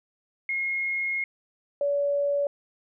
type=tone pair in turn; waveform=sine; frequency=2153 / 570.3 Hz; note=C7 / C#5; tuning=+49 / +49 cents; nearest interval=octave + major seventh; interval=2300 cents; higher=first; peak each=-25 / -22 dBFS; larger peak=second; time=0.49-1.24 / 1.81-2.47 s; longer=first; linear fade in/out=2 ms; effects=none